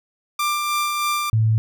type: tone with tremolo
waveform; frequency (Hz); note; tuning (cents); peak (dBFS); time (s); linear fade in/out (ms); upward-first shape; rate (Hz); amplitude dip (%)
sawtooth; 1186; D6; +17; -15; 0.39-1.3; 5; sine; 3.2; 30
type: tone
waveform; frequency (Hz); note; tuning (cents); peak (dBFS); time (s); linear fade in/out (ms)
sine; 110.5; A2; +8; -14; 1.33-1.58; 0
effects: none